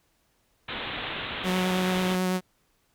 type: low-pass noise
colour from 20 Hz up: white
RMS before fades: -34 dBFS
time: 0.68-2.16 s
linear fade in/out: 10 ms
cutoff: 3800 Hz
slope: 96 dB/octave
type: tone with vibrato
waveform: sawtooth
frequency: 184.1 Hz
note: F#3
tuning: 8 cents flat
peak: -20 dBFS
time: 1.43-2.41 s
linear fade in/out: 50 ms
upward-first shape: sine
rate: 9.1 Hz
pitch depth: 13 cents each way
effects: pink hiss -69 dBFS RMS until 2.94 s